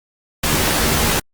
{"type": "noise with comb filter", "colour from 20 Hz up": "pink", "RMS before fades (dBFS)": -17, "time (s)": [0.43, 1.2], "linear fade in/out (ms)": 10, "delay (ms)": 13, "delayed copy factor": 0.65, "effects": ["Opus 48 kbps"]}